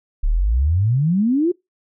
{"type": "exponential sweep", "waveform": "sine", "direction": "up", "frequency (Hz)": [33.27, 370], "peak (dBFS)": -14, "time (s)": [0.23, 1.52], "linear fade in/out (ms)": 10, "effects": ["noise-tail reverb RT60 0.2 s tail -25 dB re dry"]}